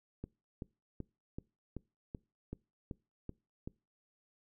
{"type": "click train", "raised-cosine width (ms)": 3, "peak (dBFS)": -28, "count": 10, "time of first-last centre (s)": [0.24, 3.675], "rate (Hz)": 2.62, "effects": ["noise-tail reverb RT60 0.3 s tail -24 dB re dry"]}